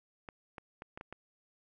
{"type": "clicks", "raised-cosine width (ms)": 0.5, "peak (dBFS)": -29, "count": 6, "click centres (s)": [0.288, 0.582, 0.821, 0.975, 1.011, 1.126], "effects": []}